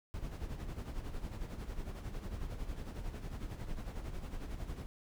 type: noise with tremolo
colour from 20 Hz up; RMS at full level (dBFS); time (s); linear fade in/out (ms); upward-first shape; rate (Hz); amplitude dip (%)
brown; -39; 0.14-4.86; 0; sine; 11; 60
effects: none